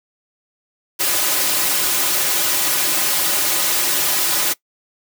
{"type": "noise with comb filter", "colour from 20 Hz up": "white", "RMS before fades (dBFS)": -18, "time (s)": [0.99, 4.54], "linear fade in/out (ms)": 20, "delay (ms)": 4.4, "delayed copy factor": -0.8, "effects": ["noise-tail reverb RT60 0.1 s tail -21 dB re dry", "high-pass 200 Hz 12 dB/octave"]}